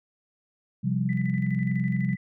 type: chord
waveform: sine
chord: C suspended fourth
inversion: none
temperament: equal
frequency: 130.81 / 174.61 / 196 Hz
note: C3 / F3 / G3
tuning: 0 / 0 / 0 cents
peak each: -27 / -28 / -27 dBFS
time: 0.83-2.16 s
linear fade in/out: 20 ms
type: tone with tremolo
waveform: sine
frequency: 1996 Hz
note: B6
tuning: 18 cents sharp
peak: -36 dBFS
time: 1.09-2.17 s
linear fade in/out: 2 ms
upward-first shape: square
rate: 12 Hz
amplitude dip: 60%
effects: none